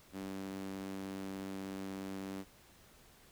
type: tone with high-pass filter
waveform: sawtooth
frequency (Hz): 96.6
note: G2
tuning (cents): -25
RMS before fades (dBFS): -43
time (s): 0.12-2.45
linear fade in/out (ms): 50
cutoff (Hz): 240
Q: 3.1
effects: pink hiss -62 dBFS RMS until 3.31 s